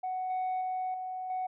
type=tone with level steps; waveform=sine; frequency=743 Hz; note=F#5; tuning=7 cents sharp; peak=-30 / -27 / -29 / -34 / -29 dBFS; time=0.03-1.47 s; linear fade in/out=10 ms; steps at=0.3 / 0.61 / 0.94 / 1.3 s; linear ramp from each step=2 ms; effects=tanh soft clip ceiling -28 dBFS